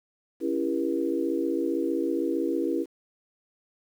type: chord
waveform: sine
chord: C# diminished seventh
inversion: none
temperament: just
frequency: 277.2 / 332.6 / 399.1 / 479 Hz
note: C#4 / E4 / G4 / Bb4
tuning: 0 / +16 / +31 / +47 cents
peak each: -30 / -27 / -32 / -32 dBFS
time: 0.4-2.86 s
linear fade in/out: 50 ms
effects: 9-bit